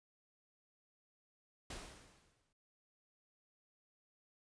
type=noise with exponential decay; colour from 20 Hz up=pink; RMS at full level=-45 dBFS; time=1.7-2.53 s; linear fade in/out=5 ms; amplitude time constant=180 ms; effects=resampled to 22050 Hz